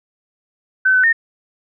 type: tone with pitch steps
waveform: sine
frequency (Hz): 1525 / 1510 / 1832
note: G6 / F#6 / A#6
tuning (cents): -48 / +35 / -31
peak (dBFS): -10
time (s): 0.85-1.129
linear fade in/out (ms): 10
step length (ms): 93
effects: none